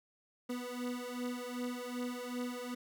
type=beating tone pair; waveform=30% pulse; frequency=245.2 / 247.8 Hz; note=B3 / B3; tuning=-12 / +6 cents; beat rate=2.6 Hz; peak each=-38 / -38 dBFS; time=0.49-2.75 s; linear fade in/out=10 ms; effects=none